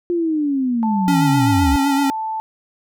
sine linear sweep, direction down, 353.1 to 63.6 Hz, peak -16 dBFS, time 0.1-1.76 s, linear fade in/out 0 ms
sine tone, 880 Hz, A5, in tune, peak -21 dBFS, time 0.83-2.4 s, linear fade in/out 0 ms
square tone with vibrato, 277.2 Hz, C#4, in tune, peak -16 dBFS, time 1.08-2.1 s, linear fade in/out 0 ms, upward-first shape sine, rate 7.8 Hz, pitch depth 36 cents each way
effects none

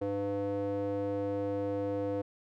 square tone with band-pass filter, 100.2 Hz, G2, 38 cents sharp, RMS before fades -33 dBFS, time 0.01-2.22 s, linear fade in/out 10 ms, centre 440 Hz, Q 4.3, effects none

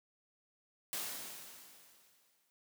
white noise with exponential decay, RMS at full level -38 dBFS, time 0.93-2.5 s, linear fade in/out 0 ms, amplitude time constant 340 ms, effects high-pass 150 Hz 12 dB/octave

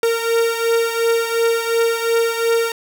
45% pulse beating tone pair, 459.9 / 462.7 Hz, A#4 / A#4, -23 / -13 cents, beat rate 2.8 Hz, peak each -17 / -21 dBFS, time 0.03-2.72 s, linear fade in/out 2 ms, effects none

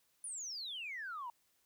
sine exponential sweep, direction down, 9956 to 920 Hz, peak -40 dBFS, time 0.24-1.3 s, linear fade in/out 2 ms, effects tanh soft clip ceiling -36 dBFS + white hiss -75 dBFS RMS until 1.65 s

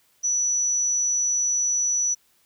sine tone, 5920 Hz, F#8, in tune, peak -20 dBFS, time 0.23-2.15 s, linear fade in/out 20 ms, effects white hiss -63 dBFS RMS until 2.45 s

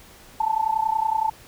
sine tone with amplitude modulation, 880 Hz, A5, in tune, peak -16 dBFS, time 0.4-1.3 s, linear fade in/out 5 ms, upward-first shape sine, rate 30.7 Hz, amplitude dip 85%, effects pink hiss -48 dBFS RMS until 1.47 s

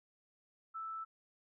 sine tone, 1318.5 Hz, E6, in tune, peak -40 dBFS, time 0.74-1.05 s, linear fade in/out 20 ms, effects none

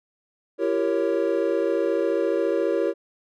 triangle chord, E diminished seventh, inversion none, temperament equal with one note detuned, 337.5 / 392 / 466.2 / 554.4 Hz, E4 / G4 / Bb4 / Db5, +41 / 0 / 0 / 0 cents, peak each -24 dBFS, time 0.58-2.94 s, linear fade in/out 50 ms, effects none

